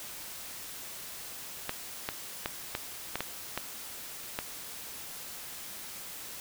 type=clicks; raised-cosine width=0.3 ms; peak=-15 dBFS; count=8; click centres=1.694 / 2.089 / 2.459 / 2.751 / 3.156 / 3.206 / 3.576 / 4.389 s; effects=white hiss -43 dBFS RMS until 6.4 s